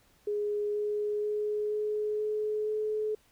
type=tone with pitch steps; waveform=sine; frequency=415.3 / 417.9 / 420.6 / 423.3 / 426 / 428.7 Hz; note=G#4 / G#4 / G#4 / G#4 / G#4 / A4; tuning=0 / +11 / +22 / +33 / +44 / -45 cents; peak=-28 dBFS; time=0.27-3.15 s; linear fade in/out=5 ms; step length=480 ms; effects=pink hiss -65 dBFS RMS until 3.31 s

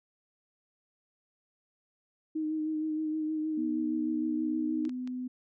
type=tone with vibrato; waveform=sine; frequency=311.1 Hz; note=D#4; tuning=in tune; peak=-29 dBFS; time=2.35-4.89 s; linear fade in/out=10 ms; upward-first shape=sine; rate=6.4 Hz; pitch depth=23 cents each way
type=tone with pitch glide; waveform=sine; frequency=244.5 to 252.1 Hz; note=B3 to B3; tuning=-17 to +36 cents; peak=-33 dBFS; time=3.57-5.28 s; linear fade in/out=10 ms; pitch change=+53 cents; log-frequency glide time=4.15-4.91 s
type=clicks; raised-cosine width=0.2 ms; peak=-32 dBFS; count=3; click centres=4.852 / 4.894 / 5.075 s
effects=none

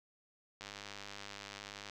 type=click train; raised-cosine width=0.2 ms; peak=-28 dBFS; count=131; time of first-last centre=0.61-1.897 s; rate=101 Hz; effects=none

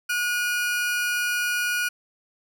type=tone pair together; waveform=40% pulse; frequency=1449.6 / 2438 Hz; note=F#6 / D#7; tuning=-36 / -36 cents; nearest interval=major sixth; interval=900 cents; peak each=-23 / -29 dBFS; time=0.09-1.89 s; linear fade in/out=10 ms; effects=none

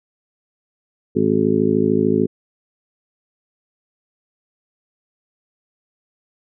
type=harmonic tone; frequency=53.4 Hz; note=G#1; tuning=49 cents sharp; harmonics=2 / 3 / 4 / 5 / 6 / 7 / 8; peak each=-28 / -25 / -20 / -20 / -30 / -19 / -21 dBFS; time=1.15-2.27 s; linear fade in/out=20 ms; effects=none

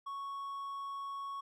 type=tone; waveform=triangle; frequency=1108.7 Hz; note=C#6; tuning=in tune; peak=-37 dBFS; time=0.06-1.41 s; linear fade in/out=10 ms; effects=none

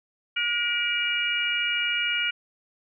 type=harmonic tone with a mistuned harmonic; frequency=478.7 Hz; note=A#4; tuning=46 cents sharp; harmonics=3 / 4 / 5 / 6; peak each=-29 / -37 / -27 / -27 dBFS; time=0.36-2.31 s; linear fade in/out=10 ms; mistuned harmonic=5; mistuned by=-40 cents; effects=none

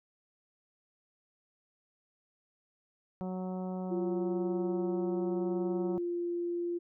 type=harmonic tone; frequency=185 Hz; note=F#3; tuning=in tune; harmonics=1 / 2 / 3 / 4 / 5 / 6 / 7; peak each=-35 / -43 / -44 / -46 / -51 / -58 / -58 dBFS; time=3.21-5.98 s; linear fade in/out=0 ms
type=tone with pitch glide; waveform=sine; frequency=349.2 to 346.4 Hz; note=F4 to F4; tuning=0 to -14 cents; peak=-31 dBFS; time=3.9-6.79 s; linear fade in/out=20 ms; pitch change=-14 cents; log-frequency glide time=5.84-6.3 s
effects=none

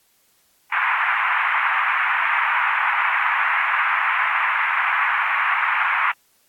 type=band-pass noise; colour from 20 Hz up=pink; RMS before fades=-20 dBFS; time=0.72-6.12 s; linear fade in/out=5 ms; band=920 to 2400 Hz; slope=48 dB/octave; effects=white hiss -61 dBFS RMS until 6.48 s + AAC 64 kbps

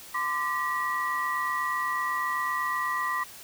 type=tone cluster; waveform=sine; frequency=1030 / 1178 / 1929 Hz; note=C6 / D6 / B6; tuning=-28 / +5 / -41 cents; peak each=-30 dBFS; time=0.14-3.24 s; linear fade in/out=10 ms; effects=tanh soft clip ceiling -17 dBFS + white hiss -46 dBFS RMS until 3.43 s

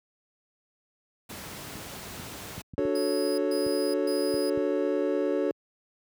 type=noise; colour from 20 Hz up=pink; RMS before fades=-40 dBFS; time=1.29-2.62 s; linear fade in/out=10 ms
type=clicks; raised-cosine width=5 ms; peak=-27 dBFS; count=9; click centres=1.755 / 2.198 / 2.58 / 2.737 / 2.791 / 2.852 / 3.665 / 4.341 / 4.575 s
type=chord; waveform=triangle; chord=D major seventh; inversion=none; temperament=equal; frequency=293.7 / 370 / 440 / 554.4 Hz; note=D4 / F#4 / A4 / C#5; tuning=0 / 0 / 0 / 0 cents; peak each=-28 dBFS; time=2.78-5.51 s; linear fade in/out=0 ms
type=tone bursts; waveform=sawtooth; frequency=4978 Hz; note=D#8; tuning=in tune; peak=-34 dBFS; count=3; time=2.95-4.5 s; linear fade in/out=5 ms; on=430 ms; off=130 ms
effects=high-pass 80 Hz 12 dB/octave

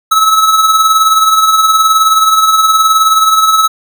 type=tone with tremolo; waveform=square; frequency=1297 Hz; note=E6; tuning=28 cents flat; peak=-4 dBFS; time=0.11-3.68 s; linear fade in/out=10 ms; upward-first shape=triangle; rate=19 Hz; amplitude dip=55%; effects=none

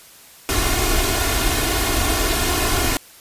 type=noise with comb filter; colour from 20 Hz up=pink; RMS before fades=-19 dBFS; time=0.49-2.97 s; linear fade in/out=0 ms; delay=2.8 ms; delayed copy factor=+0.75; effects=white hiss -45 dBFS RMS until 3.2 s + resampled to 32000 Hz

